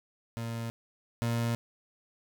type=tone pair in turn; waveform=30% pulse; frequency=115.5 / 116.98 Hz; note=A#2 / A#2; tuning=-16 / +7 cents; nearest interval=unison; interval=23 cents; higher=second; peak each=-31 / -25 dBFS; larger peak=second; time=0.37-0.7 / 1.22-1.55 s; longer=neither; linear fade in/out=0 ms; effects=none